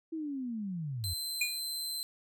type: linear sweep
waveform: sine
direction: down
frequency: 330 to 81.8 Hz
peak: -34 dBFS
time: 0.12-1.14 s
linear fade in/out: 10 ms
type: tone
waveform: sawtooth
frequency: 4089 Hz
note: C8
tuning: 41 cents flat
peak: -32 dBFS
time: 1.04-2.03 s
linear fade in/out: 0 ms
type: tone with exponential decay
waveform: square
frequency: 2442 Hz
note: D#7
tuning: 33 cents flat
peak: -26 dBFS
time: 1.41-1.6 s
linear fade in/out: 5 ms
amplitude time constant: 41 ms
effects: none